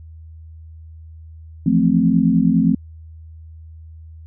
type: chord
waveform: sine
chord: F major seventh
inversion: third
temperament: equal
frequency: 164.81 / 174.61 / 220 / 261.6 Hz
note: E3 / F3 / A3 / C4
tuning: 0 / 0 / 0 / 0 cents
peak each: -21 / -17 / -17 / -17 dBFS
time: 1.66-2.75 s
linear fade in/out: 5 ms
effects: added 80 Hz sine -36 dBFS peak until 4.26 s